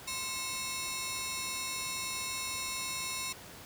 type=ring-modulated tone; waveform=10% pulse; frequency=1611 Hz; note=G6; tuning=47 cents sharp; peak=-23 dBFS; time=0.07-3.33 s; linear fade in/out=10 ms; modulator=570 Hz; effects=pink hiss -49 dBFS RMS until 3.65 s + high-pass 60 Hz 12 dB/octave